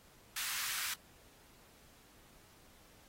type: high-pass noise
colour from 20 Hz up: pink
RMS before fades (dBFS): -39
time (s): 0.36-0.94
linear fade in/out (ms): 5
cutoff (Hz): 1300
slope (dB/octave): 24
effects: pink hiss -63 dBFS RMS until 3.08 s + AAC 48 kbps